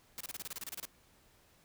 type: noise bursts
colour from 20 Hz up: white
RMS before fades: -42 dBFS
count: 13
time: 0.18-0.853 s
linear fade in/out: 0 ms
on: 25 ms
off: 29 ms
effects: pink hiss -66 dBFS RMS until 1.64 s